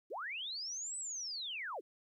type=linear two-way sweep; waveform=sine; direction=up then down; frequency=283.8 to 8090 to 283.8 Hz; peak=-39 dBFS; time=0.1-1.81 s; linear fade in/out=20 ms; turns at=0.97 s; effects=13-bit